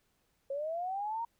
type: linear sweep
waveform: sine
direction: up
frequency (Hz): 537 to 941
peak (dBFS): -33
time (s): 0.5-1.25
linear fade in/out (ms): 5
effects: pink hiss -75 dBFS RMS until 1.39 s